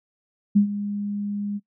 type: tone with ADSR envelope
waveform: sine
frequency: 204.2 Hz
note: G#3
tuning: 29 cents flat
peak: -11 dBFS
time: 0.55-1.6 s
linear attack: 16 ms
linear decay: 100 ms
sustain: -14 dB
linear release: 37 ms
effects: noise-tail reverb RT60 0.1 s tail -22 dB re dry